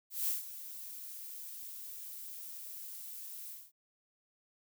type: noise with ADSR envelope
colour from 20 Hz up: violet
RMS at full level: -32 dBFS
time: 0.1-3.72 s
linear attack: 180 ms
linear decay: 140 ms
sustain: -14 dB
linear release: 220 ms
effects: none